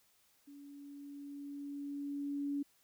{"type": "tone with level ramp", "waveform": "sine", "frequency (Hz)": 284.2, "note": "C#4", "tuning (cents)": 43, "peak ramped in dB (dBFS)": [-51, -33], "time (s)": [0.47, 2.63], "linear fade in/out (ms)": 10, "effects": ["white hiss -71 dBFS RMS until 2.83 s"]}